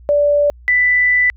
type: tone pair in turn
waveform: sine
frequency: 582 / 1985.5 Hz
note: D5 / B6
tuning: -16 / +9 cents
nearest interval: octave + major sixth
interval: 2125 cents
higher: second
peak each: -10 dBFS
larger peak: neither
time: 0.09-0.5 / 0.68-1.3 s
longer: second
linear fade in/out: 0 ms
effects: added 60 Hz sine -38 dBFS peak until 1.36 s